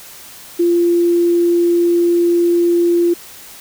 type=tone; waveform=sine; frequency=344.9 Hz; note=F4; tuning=22 cents flat; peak=-10 dBFS; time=0.59-3.14 s; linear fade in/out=10 ms; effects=white hiss -37 dBFS RMS until 3.6 s